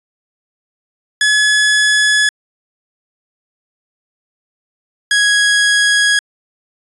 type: tone pair in turn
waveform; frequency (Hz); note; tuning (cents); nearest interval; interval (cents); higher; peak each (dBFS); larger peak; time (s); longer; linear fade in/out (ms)
sawtooth; 1700 / 1660.2; G#6 / G#6; +40 / -1; unison; 41; first; -6; neither; 1.21-2.29 / 5.11-6.19; neither; 2
effects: resampled to 24000 Hz